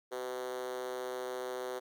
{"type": "tone with high-pass filter", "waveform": "5% pulse", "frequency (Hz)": 126.5, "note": "B2", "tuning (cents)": 42, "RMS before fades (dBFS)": -39, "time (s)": [0.11, 1.8], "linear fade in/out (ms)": 20, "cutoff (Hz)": 430, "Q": 9.2, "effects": ["12-bit"]}